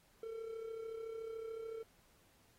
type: tone with amplitude modulation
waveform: triangle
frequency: 449.8 Hz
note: A4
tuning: 38 cents sharp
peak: -38 dBFS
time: 0.23-1.83 s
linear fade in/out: 2 ms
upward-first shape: sine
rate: 33.7 Hz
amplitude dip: 55%
effects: pink hiss -70 dBFS RMS until 2.58 s + AAC 48 kbps